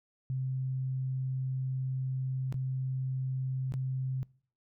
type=tone with dropouts; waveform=sine; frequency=130.9 Hz; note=C3; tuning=1 cent sharp; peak=-30 dBFS; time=0.3-4.23 s; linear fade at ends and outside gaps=0 ms; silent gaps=2.525-2.542 / 3.722-3.739 s; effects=noise-tail reverb RT60 0.5 s tail -24 dB re dry

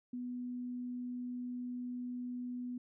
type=tone; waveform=sine; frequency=246.9 Hz; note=B3; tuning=in tune; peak=-38 dBFS; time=0.13-2.78 s; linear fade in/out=5 ms; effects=none

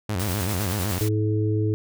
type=tone with vibrato; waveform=sawtooth; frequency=96.9 Hz; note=G2; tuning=20 cents flat; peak=-20 dBFS; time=0.09-0.99 s; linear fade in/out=5 ms; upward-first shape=square; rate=7.9 Hz; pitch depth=150 cents each way
type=noise with tremolo; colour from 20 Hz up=white; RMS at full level=-31 dBFS; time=0.19-1.09 s; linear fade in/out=10 ms; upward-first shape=triangle; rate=9.9 Hz; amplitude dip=40%
type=harmonic tone; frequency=107 Hz; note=A2; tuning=48 cents flat; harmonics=1 / 3 / 4; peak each=-21 / -27 / -28 dBFS; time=1.01-1.74 s; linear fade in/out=0 ms
effects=none

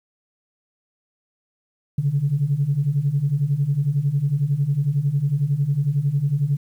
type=beating tone pair; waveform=sine; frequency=135.4 / 146.4 Hz; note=C#3 / D3; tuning=-40 / -5 cents; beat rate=11 Hz; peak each=-22 / -19 dBFS; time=1.98-6.57 s; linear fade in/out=5 ms; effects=tanh soft clip ceiling -10 dBFS + 9-bit

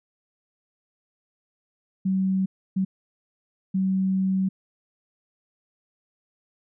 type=tone bursts at uneven times; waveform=sine; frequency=190 Hz; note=F#3; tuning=46 cents sharp; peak=-20 dBFS; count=3; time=2.05-2.46 / 2.76-2.85 / 3.74-4.49 s; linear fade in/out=10 ms; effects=none

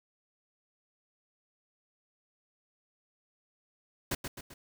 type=noise with echo; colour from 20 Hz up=pink; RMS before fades=-32 dBFS; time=4.11-4.15 s; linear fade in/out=5 ms; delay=130 ms; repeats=3; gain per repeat=-6 dB; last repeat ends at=4.54 s; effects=none

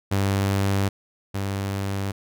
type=tone pair in turn; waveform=sawtooth; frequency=98.4 / 98.4 Hz; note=G2 / G2; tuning=+7 / +7 cents; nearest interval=unison; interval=0 cents; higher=neither; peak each=-16 / -21 dBFS; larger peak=first; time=0.11-0.89 / 1.34-2.12 s; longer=neither; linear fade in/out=10 ms; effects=none

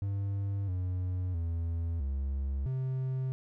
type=tone with pitch steps; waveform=triangle; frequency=99.3 / 91.2 / 83.6 / 68.3 / 130.8 Hz; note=G2 / F#2 / E2 / C#2 / C3; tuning=+23 / -24 / +25 / -25 / 0 cents; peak=-28 dBFS; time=0.02-3.32 s; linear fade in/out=0 ms; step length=660 ms; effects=none

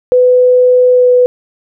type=tone with pitch glide; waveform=sine; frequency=500 to 496.3 Hz; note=B4 to B4; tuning=+21 to +8 cents; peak=-4 dBFS; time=0.12-1.26 s; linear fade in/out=0 ms; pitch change=-13 cents; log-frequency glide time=0.92-1.09 s; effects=none

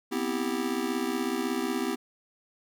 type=chord; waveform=square; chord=C major seventh; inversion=third; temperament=just; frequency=245.3 / 261.6 / 327 / 392.4 Hz; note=B3 / C4 / E4 / G4; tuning=-12 / 0 / -14 / +2 cents; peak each=-34 dBFS; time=0.11-1.96 s; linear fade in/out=20 ms; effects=none

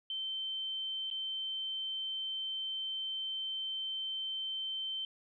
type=tone with dropouts; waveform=sine; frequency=3100 Hz; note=G7; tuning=20 cents flat; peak=-35 dBFS; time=0.1-5.05 s; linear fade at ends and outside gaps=2 ms; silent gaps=1.102-1.111 s; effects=none

